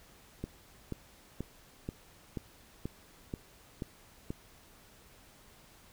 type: click train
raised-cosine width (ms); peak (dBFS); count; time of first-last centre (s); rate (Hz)
3; -23; 9; 0.44-4.305; 2.07
effects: pink hiss -59 dBFS RMS until 5.92 s